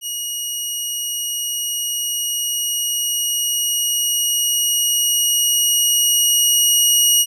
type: tone with level ramp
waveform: 15% pulse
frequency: 2893 Hz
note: F#7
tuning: 40 cents flat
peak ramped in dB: -16 to -4 dBFS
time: 0.01-7.26 s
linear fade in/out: 50 ms
effects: none